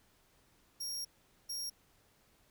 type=tone bursts at uneven times; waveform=sawtooth; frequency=5588 Hz; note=F8; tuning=in tune; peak=-35 dBFS; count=2; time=0.8-1.05 / 1.49-1.7 s; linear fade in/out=10 ms; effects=pink hiss -69 dBFS RMS until 2.5 s